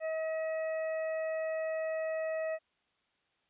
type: harmonic tone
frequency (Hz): 638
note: D#5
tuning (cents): +43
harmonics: 1 / 2 / 3 / 4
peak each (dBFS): -32 / -50 / -44 / -50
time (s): 0-2.59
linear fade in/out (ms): 50
effects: white hiss -75 dBFS RMS until 3.49 s + resampled to 8000 Hz